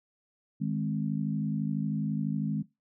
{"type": "chord", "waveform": "sine", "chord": "Ab major", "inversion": "second", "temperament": "equal", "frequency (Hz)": [155.56, 207.7, 261.6], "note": ["Eb3", "Ab3", "C4"], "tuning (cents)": [0, 0, 0], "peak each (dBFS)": [-31, -31, -35], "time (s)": [0.6, 2.63], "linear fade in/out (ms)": 20, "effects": ["noise-tail reverb RT60 0.2 s tail -17 dB re dry"]}